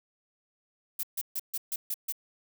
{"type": "noise bursts", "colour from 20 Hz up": "violet", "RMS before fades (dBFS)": -32, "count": 7, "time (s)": [0.99, 2.124], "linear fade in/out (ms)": 5, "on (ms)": 42, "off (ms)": 140, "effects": []}